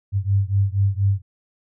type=beating tone pair; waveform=sine; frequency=97.1 / 101.3 Hz; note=G2 / G#2; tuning=-16 / -43 cents; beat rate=4.2 Hz; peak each=-19 / -20 dBFS; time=0.12-1.22 s; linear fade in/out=50 ms; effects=none